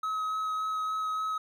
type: tone with vibrato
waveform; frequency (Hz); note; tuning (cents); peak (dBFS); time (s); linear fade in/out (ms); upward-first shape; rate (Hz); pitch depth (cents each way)
triangle; 1277; D#6; +45; -27; 0.03-1.38; 5; sine; 3.5; 9
effects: none